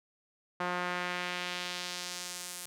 sawtooth tone with band-pass filter sweep, 178.4 Hz, F3, 37 cents sharp, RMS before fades -37 dBFS, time 0.6-2.66 s, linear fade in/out 5 ms, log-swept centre 1200 to 10000 Hz, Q 1.1, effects none

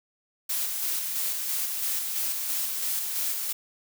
blue noise with tremolo, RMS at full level -28 dBFS, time 0.49-3.53 s, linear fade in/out 10 ms, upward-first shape square, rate 3 Hz, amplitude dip 30%, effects none

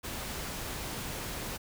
pink noise, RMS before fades -38 dBFS, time 0.03-1.58 s, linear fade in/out 20 ms, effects none

